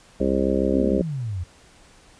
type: harmonic tone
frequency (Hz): 66.7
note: C2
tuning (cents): +34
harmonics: 1 / 3 / 4 / 5 / 6 / 7 / 8 / 9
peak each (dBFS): -29 / -25 / -26 / -27 / -25 / -32 / -26 / -31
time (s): 0.2-1.02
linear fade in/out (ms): 5
type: exponential sweep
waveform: sine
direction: down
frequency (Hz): 290 to 83.2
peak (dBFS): -25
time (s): 0.73-1.44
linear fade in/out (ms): 10
effects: pink hiss -52 dBFS RMS until 2.19 s + resampled to 22050 Hz